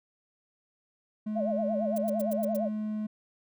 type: tone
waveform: triangle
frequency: 213.9 Hz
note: A3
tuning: 49 cents flat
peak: -28 dBFS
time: 1.26-3.07 s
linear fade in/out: 10 ms
type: tone with vibrato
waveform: sine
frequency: 622.3 Hz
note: D#5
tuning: in tune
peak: -28 dBFS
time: 1.35-2.69 s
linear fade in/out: 20 ms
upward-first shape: sine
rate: 8.8 Hz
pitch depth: 170 cents each way
type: noise bursts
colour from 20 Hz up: violet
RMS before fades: -40 dBFS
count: 6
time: 1.96-2.567 s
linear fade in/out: 5 ms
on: 22 ms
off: 95 ms
effects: none